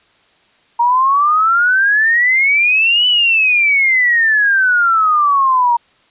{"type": "exponential two-way sweep", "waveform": "sine", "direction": "up then down", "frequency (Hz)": [934, 3000, 934], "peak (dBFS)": -9, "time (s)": [0.79, 5.77], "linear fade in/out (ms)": 10, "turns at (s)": 3.07, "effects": ["white hiss -53 dBFS RMS until 6.1 s", "resampled to 8000 Hz"]}